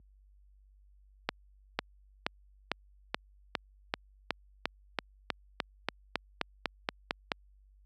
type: accelerating click train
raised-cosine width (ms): 0.3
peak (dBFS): -12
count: 19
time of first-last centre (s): 1.29-7.318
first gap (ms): 500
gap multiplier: 0.95
effects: added 49 Hz sine -39 dBFS peak until 7.85 s + high-pass 150 Hz 12 dB/octave